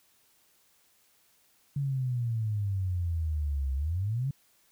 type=exponential two-way sweep; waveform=sine; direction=down then up; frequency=143.3 to 65.7 to 143.3 Hz; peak=-27 dBFS; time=1.76-4.31 s; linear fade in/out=5 ms; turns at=3.74 s; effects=white hiss -66 dBFS RMS until 4.71 s